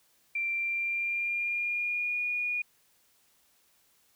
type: tone with pitch glide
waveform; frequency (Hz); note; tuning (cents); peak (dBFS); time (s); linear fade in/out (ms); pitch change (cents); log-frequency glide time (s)
sine; 2359 to 2444; D7 to D#7; +7 to -32; -28; 0.35-2.62; 5; +61; 0.53-2.2
effects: white hiss -67 dBFS RMS until 4.15 s